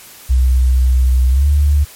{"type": "tone with pitch glide", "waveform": "sine", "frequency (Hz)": [63.6, 72.64], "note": ["C2", "D2"], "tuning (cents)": [-48, -18], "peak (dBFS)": -8, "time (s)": [0.29, 1.85], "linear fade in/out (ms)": 20, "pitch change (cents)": 230, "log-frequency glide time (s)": [1.3, 1.47], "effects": ["white hiss -38 dBFS RMS until 1.95 s", "MP3 64 kbps"]}